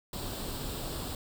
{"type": "noise with comb filter", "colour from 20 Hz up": "pink", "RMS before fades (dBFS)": -37, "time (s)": [0.13, 1.15], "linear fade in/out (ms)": 2, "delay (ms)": 0.24, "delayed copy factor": 0.6, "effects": []}